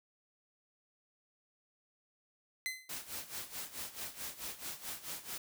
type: tone with exponential decay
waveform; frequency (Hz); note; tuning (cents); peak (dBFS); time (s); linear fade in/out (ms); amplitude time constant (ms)
sawtooth; 2043; C7; -42; -29; 2.66-2.95; 0; 61
type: noise with tremolo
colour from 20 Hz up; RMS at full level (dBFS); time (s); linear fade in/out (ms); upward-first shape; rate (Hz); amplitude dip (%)
white; -41; 2.89-5.38; 5; sine; 4.6; 80
effects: none